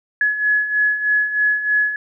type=beating tone pair; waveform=sine; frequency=1693 / 1696.2 Hz; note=G#6 / G#6; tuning=+33 / +36 cents; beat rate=3.2 Hz; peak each=-22 / -16 dBFS; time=0.21-1.96 s; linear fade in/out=2 ms; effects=none